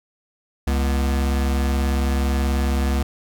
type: tone pair together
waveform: square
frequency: 68.4 / 243.7 Hz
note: C#2 / B3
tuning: -23 / -23 cents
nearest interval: octave + minor seventh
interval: 2200 cents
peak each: -19 / -29 dBFS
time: 0.67-3.03 s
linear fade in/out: 5 ms
effects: none